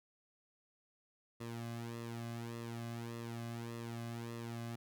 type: tone with flanger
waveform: sawtooth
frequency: 116.8 Hz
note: A#2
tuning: 4 cents sharp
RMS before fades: -44 dBFS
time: 1.4-4.76 s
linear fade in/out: 10 ms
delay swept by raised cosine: 1.3 to 2.21 ms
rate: 1.7 Hz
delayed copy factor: -0.7
effects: none